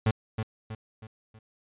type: tone with echo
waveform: 35% pulse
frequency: 109.4 Hz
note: A2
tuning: 9 cents flat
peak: -19 dBFS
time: 0.06-0.11 s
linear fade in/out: 5 ms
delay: 320 ms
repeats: 4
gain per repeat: -7 dB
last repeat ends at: 1.39 s
effects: resampled to 8000 Hz